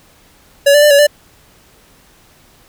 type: tone with pitch steps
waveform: square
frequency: 565 / 586 / 594 / 566 / 588 Hz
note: C#5 / D5 / D5 / C#5 / D5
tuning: +33 / -4 / +20 / +36 / +2 cents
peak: -6 dBFS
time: 0.66-1.07 s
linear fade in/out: 10 ms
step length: 82 ms
effects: pink hiss -48 dBFS RMS until 2.68 s